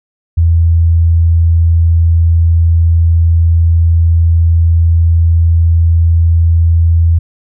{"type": "tone", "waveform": "sine", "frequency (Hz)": 83.2, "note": "E2", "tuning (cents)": 17, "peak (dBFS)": -5, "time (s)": [0.37, 7.19], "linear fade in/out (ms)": 10, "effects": []}